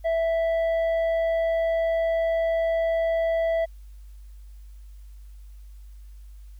triangle tone with tanh clipping, 659.3 Hz, E5, in tune, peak -22 dBFS, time 0.04-3.66 s, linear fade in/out 20 ms, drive 10 dB, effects added 50 Hz sine -41 dBFS peak until 6.59 s + white hiss -65 dBFS RMS until 6.59 s

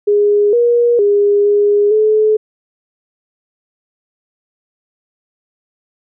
sine tone with pitch steps, 412.4 / 476.7 / 407.9 / 411 / 430.5 Hz, G#4 / A#4 / G#4 / G#4 / A4, -12 / +39 / -31 / -18 / -38 cents, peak -8 dBFS, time 0.07-2.37 s, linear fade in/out 10 ms, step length 460 ms, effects none

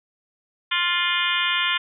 harmonic tone with a mistuned harmonic, 350 Hz, F4, 4 cents sharp, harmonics 3 / 4 / 5 / 6 / 7 / 8 / 9 / 10, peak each -28 / -28 / -28 / -28 / -28 / -28 / -28 / -28 dBFS, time 0.71-1.78 s, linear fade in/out 10 ms, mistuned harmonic 8, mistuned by +56 cents, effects none

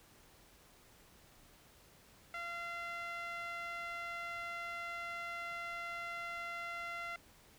sawtooth tone with band-pass filter, 687 Hz, F5, 29 cents flat, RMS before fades -43 dBFS, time 2.34-7.16 s, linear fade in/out 2 ms, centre 1800 Hz, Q 2.6, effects pink hiss -63 dBFS RMS until 7.58 s

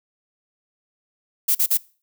violet noise bursts, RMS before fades -18 dBFS, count 3, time 1.48-1.775 s, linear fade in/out 10 ms, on 71 ms, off 41 ms, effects noise-tail reverb RT60 0.4 s tail -23 dB re dry

